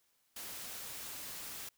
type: noise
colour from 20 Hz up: white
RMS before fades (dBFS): -45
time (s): 0.36-1.69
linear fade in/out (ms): 5
effects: white hiss -75 dBFS RMS until 1.77 s